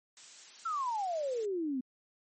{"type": "noise", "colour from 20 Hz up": "blue", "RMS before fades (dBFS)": -47, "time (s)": [0.17, 1.45], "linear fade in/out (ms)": 0}
{"type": "exponential sweep", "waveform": "sine", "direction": "down", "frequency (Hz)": [1378, 246.9], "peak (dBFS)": -31, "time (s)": [0.65, 1.81], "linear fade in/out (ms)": 10}
{"effects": ["MP3 32 kbps"]}